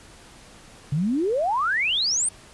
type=exponential sweep; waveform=sine; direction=up; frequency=135.9 to 9310 Hz; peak=-20 dBFS; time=0.92-2.29 s; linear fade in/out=5 ms; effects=pink hiss -48 dBFS RMS until 2.53 s + resampled to 24000 Hz